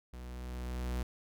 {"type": "tone with level ramp", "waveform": "45% pulse", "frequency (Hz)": 61.74, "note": "B1", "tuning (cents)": 0, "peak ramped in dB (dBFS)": [-44, -32], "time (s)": [0.13, 1.03], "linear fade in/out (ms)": 5, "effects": []}